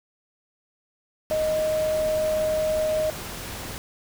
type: tone in noise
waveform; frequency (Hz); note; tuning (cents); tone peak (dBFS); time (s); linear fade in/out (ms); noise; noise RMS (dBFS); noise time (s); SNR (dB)
sine; 622.3; D#5; 0; -21; 1.31-3.1; 0; pink; -35; 1.3-3.78; +11
effects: none